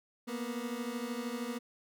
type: beating tone pair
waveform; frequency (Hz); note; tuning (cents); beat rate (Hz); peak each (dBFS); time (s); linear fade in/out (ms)
30% pulse; 233.1 / 246.1; A#3 / B3; 0 / -6; 13; -36 / -36; 0.27-1.59; 20
effects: none